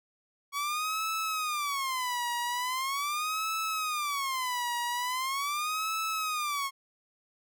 sawtooth tone with vibrato, 1118 Hz, C#6, 14 cents sharp, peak -26 dBFS, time 0.52-6.71 s, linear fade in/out 50 ms, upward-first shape sine, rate 0.41 Hz, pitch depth 270 cents each way, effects none

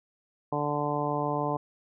harmonic tone, 146.83 Hz, D3, in tune, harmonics 1 / 2 / 3 / 4 / 5 / 6 / 7, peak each -34 / -34 / -34 / -34 / -34 / -34 / -34 dBFS, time 0.52-1.57 s, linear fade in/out 5 ms, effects none

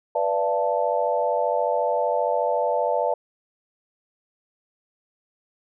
sine chord, B half-diminished seventh, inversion none, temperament equal with one note detuned, 493.9 / 587.3 / 682.1 / 880 Hz, B4 / D5 / F5 / A5, 0 / 0 / -41 / 0 cents, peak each -26 / -24 / -26 / -26 dBFS, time 0.15-3.14 s, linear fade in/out 5 ms, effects none

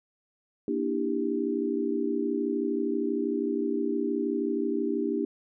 sine chord, E half-diminished seventh, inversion second, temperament just, 237.3 / 296.7 / 329.6 / 395.6 Hz, Bb3 / D4 / E4 / G4, +31 / +18 / 0 / +16 cents, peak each -32 / -30 / -33 / -30 dBFS, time 0.68-5.25 s, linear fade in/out 2 ms, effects none

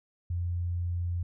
sine tone, 87.31 Hz, F2, in tune, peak -28 dBFS, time 0.3-1.23 s, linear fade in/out 5 ms, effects none

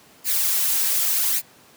blue noise with flanger, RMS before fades -21 dBFS, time 0.24-1.42 s, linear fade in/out 50 ms, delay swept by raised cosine 0.42 to 3.82 ms, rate 0.85 Hz, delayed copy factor +0.55, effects pink hiss -51 dBFS RMS until 1.76 s + high-pass 150 Hz 12 dB/octave

